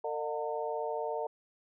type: harmonic tone with a mistuned harmonic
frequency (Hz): 151.2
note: D#3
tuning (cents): -49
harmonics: 3 / 4 / 5 / 6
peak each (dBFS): -36 / -37 / -39 / -39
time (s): 0.04-1.27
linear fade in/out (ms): 5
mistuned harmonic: 5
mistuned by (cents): -74
effects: none